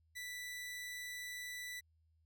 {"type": "tone", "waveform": "sawtooth", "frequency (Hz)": 1975.5, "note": "B6", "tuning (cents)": 0, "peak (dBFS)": -40, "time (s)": [0.15, 1.81], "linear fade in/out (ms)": 20, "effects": ["added 80 Hz sine -70 dBFS peak until 2.25 s"]}